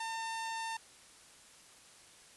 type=tone; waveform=sawtooth; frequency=903 Hz; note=A5; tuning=45 cents sharp; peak=-33 dBFS; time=0-0.77 s; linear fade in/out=5 ms; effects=white hiss -58 dBFS RMS until 2.36 s + resampled to 24000 Hz